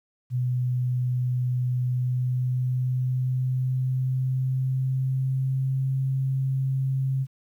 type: tone with pitch glide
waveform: sine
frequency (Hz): 125.1 to 133.31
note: B2 to C3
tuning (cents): +23 to +33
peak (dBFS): -22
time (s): 0.3-7.27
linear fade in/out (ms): 50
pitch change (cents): +110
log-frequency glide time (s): 1.81-5.96
effects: 10-bit